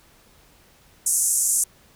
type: band-pass noise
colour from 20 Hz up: white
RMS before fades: -21 dBFS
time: 1.06-1.64 s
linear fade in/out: 5 ms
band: 6500 to 11000 Hz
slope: 48 dB/octave
effects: pink hiss -55 dBFS RMS until 1.95 s